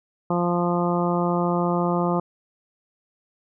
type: harmonic tone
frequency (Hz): 174.61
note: F3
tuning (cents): 0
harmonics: 1 / 2 / 3 / 4 / 5 / 6 / 7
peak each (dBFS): -23 / -26 / -28 / -29 / -30 / -31 / -31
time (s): 0.3-2.2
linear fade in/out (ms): 5
effects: none